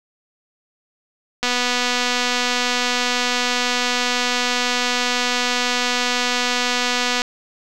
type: click train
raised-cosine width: 0.2 ms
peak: -3 dBFS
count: 1425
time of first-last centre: 1.43-7.219 s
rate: 246 Hz
effects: none